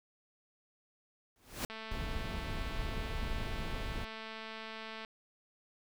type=noise with exponential growth; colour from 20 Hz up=pink; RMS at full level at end=-34 dBFS; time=1.36-1.65 s; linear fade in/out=1 ms; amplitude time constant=61 ms
type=click train; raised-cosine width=0.3 ms; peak=-29 dBFS; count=741; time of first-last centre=1.7-5.048 s; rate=221 Hz
type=noise; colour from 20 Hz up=brown; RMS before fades=-38 dBFS; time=1.91-4.05 s; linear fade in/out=5 ms
effects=none

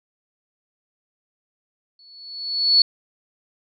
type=tone with exponential growth; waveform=sine; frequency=4415 Hz; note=C#8; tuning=8 cents flat; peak=-9 dBFS; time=1.99-2.82 s; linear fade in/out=2 ms; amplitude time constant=180 ms; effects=none

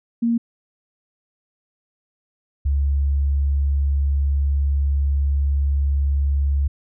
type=tone pair in turn; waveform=sine; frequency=233.1 / 70.09 Hz; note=A#3 / C#2; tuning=0 / +20 cents; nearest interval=octave + major sixth; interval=2080 cents; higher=first; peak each=-16 dBFS; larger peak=neither; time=0.22-0.38 / 2.65-6.68 s; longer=second; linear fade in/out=10 ms; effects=none

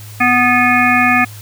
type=harmonic tone with a mistuned harmonic; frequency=246.9 Hz; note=B3; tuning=in tune; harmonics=1 / 3 / 5 / 7 / 9 / 10; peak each=-16 / -16 / -16 / -16 / -16 / -16 dBFS; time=0.2-1.25 s; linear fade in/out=10 ms; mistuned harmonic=9; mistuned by=-43 cents; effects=added 105 Hz sine -31 dBFS peak until 1.41 s + white hiss -38 dBFS RMS until 1.41 s

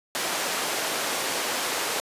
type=band-pass noise; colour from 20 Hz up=pink; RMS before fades=-28 dBFS; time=0.15-2 s; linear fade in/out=0 ms; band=450 to 13000 Hz; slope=12 dB/octave; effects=resampled to 32000 Hz

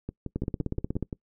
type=two click trains; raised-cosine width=3 ms; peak=-20 / -16 dBFS; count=7 / 12; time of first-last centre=0.09-1.128 / 0.36-1.027 s; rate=5.78 / 16.5 Hz; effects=noise-tail reverb RT60 0.1 s tail -23 dB re dry

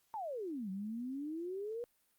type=exponential two-way sweep; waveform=sine; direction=down then up; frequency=920 to 185.4 to 487.6 Hz; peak=-38 dBFS; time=0.14-1.84 s; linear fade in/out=0 ms; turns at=0.7 s; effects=white hiss -75 dBFS RMS until 2.18 s + Opus 48 kbps

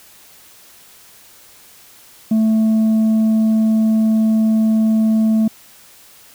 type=tone with tanh clipping; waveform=sine; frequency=220 Hz; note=A3; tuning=in tune; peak=-12 dBFS; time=2.31-5.48 s; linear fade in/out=5 ms; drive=3 dB; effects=white hiss -45 dBFS RMS until 6.34 s

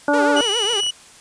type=harmonic tone; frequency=290 Hz; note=D4; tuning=22 cents flat; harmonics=1 / 2 / 3 / 4 / 5; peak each=-19 / -18 / -21 / -30 / -21 dBFS; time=0.08-0.41 s; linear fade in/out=2 ms
type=tone with vibrato; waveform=sawtooth; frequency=436.6 Hz; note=A4; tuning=13 cents flat; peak=-19 dBFS; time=0.13-0.81 s; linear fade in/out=10 ms; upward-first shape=triangle; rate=7.3 Hz; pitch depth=210 cents each way
type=tone; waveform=40% pulse; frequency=2939 Hz; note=F#7; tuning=12 cents flat; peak=-18 dBFS; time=0.36-0.91 s; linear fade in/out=10 ms
type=clicks; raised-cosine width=0.5 ms; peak=-24 dBFS; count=4; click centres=0.652 / 0.734 / 0.834 / 0.865 s
effects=white hiss -45 dBFS RMS until 1.2 s + resampled to 22050 Hz

